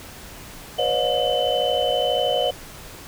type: tone cluster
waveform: sine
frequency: 493.7 / 546 / 608 / 718 / 3032 Hz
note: B4 / C#5 / D#5 / F5 / F#7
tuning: -1 / -26 / -40 / +48 / +42 cents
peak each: -25 dBFS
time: 0.78-2.51 s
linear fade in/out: 10 ms
effects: pink hiss -40 dBFS RMS until 3.07 s